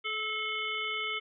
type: harmonic tone with a mistuned harmonic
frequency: 434.5 Hz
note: A4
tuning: 22 cents flat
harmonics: 1 / 3 / 5 / 7 / 8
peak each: -43 / -38 / -34 / -37 / -43 dBFS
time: 0.04-1.2 s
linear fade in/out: 20 ms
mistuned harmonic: 1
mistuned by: -16 cents
effects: none